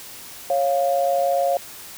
sine tone pair together, 551.5 / 698.5 Hz, C#5 / F5, -9 / 0 cents, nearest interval major third, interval 409 cents, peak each -20 dBFS, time 0.5-1.57 s, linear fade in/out 2 ms, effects white hiss -39 dBFS RMS until 1.97 s

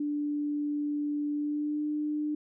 sine tone with pitch glide, 293.6 to 299.9 Hz, D4 to D4, 0 to +36 cents, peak -28 dBFS, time 0-2.35 s, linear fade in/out 5 ms, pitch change +36 cents, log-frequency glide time 1.33-1.87 s, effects none

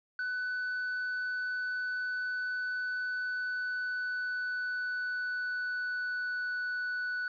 triangle tone with pitch glide, 1496 to 1483.1 Hz, F#6 to F#6, +19 to +4 cents, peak -30 dBFS, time 0.19-7.28 s, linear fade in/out 2 ms, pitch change -15 cents, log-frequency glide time 3.18-6.52 s, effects resampled to 11025 Hz + 11-bit

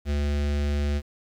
square tone with notch filter, 72.4 Hz, D2, 24 cents flat, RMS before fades -25 dBFS, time 0.05-1.02 s, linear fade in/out 50 ms, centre 1000 Hz, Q 1.4, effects low-pass 6000 Hz 12 dB/octave + 9-bit

